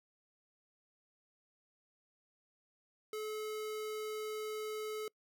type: tone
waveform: square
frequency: 430 Hz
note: A4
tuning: 40 cents flat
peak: -39 dBFS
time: 3.13-5.08 s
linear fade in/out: 2 ms
effects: noise-tail reverb RT60 0.1 s tail -26 dB re dry